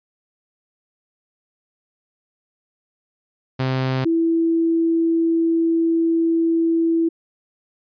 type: tone pair in turn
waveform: sawtooth / sine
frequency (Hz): 130.81 / 330.4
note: C3 / E4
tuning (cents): 0 / +4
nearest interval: octave + major third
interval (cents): 1604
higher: second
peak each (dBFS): -15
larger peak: neither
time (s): 3.59-4.05 / 4.05-7.09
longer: second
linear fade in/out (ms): 10
effects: resampled to 11025 Hz